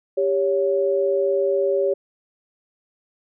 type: tone pair together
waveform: sine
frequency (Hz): 395.3 / 559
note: G4 / C#5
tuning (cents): +15 / +14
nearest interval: tritone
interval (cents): 599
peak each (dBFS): -20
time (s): 0.17-1.94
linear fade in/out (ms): 10
effects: none